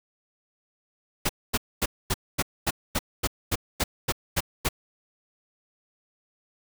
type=noise bursts; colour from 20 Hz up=pink; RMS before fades=-24 dBFS; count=13; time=1.25-4.689 s; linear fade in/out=10 ms; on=43 ms; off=240 ms; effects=none